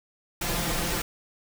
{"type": "noise with comb filter", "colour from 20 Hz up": "pink", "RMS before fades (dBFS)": -28, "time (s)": [0.41, 1.02], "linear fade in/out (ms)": 5, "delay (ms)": 5.8, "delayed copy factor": 0.75, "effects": []}